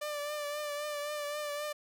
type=tone with vibrato; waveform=sawtooth; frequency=590 Hz; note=D5; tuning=8 cents sharp; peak=-31 dBFS; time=0.01-1.73 s; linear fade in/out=10 ms; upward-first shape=triangle; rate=3.8 Hz; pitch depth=38 cents each way; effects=none